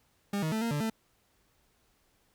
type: tone with pitch steps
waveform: 40% pulse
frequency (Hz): 201.6 / 157.5 / 219.8 / 231.3 / 146.8 / 222.1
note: G3 / D#3 / A3 / A#3 / D3 / A3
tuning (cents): +49 / +21 / -2 / -13 / 0 / +16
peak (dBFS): -28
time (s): 0.33-0.9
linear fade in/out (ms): 5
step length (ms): 95
effects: pink hiss -70 dBFS RMS until 2.34 s